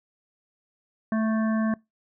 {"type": "harmonic tone with a mistuned harmonic", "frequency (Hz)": 220, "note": "A3", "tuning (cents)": 0, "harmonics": [1, 3, 5, 7, 8], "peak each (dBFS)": [-22, -32, -36, -39, -40], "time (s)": [1.12, 1.74], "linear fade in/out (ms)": 2, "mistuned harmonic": 7, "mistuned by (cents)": 21, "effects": ["noise-tail reverb RT60 0.2 s tail -24 dB re dry"]}